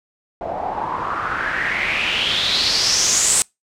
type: noise with low-pass filter sweep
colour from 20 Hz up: white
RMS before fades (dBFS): -20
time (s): 0.41-3.42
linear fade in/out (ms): 0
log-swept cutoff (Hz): 650 to 8400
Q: 5.2
effects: noise-tail reverb RT60 0.2 s tail -26 dB re dry